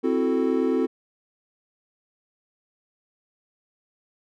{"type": "chord", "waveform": "triangle", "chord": "F# half-diminished seventh", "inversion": "second", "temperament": "equal", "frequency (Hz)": [261.6, 329.6, 370, 440], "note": ["C4", "E4", "F#4", "A4"], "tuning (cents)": [0, 0, 0, 0], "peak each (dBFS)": [-22, -25, -24, -24], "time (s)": [0.03, 0.87], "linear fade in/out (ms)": 20, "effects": []}